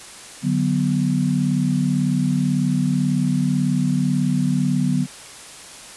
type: chord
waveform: sine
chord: B minor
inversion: first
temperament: equal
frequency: 146.83 / 185 / 246.9 Hz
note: D3 / F#3 / B3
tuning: 0 / 0 / 0 cents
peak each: -21 dBFS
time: 0.42-5.07 s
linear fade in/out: 50 ms
effects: white hiss -39 dBFS RMS until 5.96 s + resampled to 24000 Hz